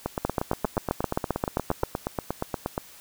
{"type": "two click trains", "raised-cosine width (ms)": 1, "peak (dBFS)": [-12, -9], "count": [24, 13], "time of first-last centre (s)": [[0.06, 2.779], [0.25, 1.835]], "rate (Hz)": [8.46, 7.57], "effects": ["white hiss -49 dBFS RMS until 3 s"]}